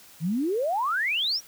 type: exponential sweep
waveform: sine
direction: up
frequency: 148.7 to 5900 Hz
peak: -23 dBFS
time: 0.2-1.41 s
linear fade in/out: 50 ms
effects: white hiss -51 dBFS RMS until 1.47 s